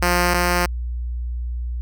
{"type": "tone pair in turn", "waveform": "5% pulse", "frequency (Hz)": [176.5, 176.5], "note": ["F3", "F3"], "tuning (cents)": [19, 19], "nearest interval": "unison", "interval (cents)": 0, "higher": "neither", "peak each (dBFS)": [-5, -6], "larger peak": "first", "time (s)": [[0.02, 0.34], [0.34, 0.66]], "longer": "neither", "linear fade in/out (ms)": 5, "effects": ["added 60 Hz sine -23 dBFS peak until 1.81 s"]}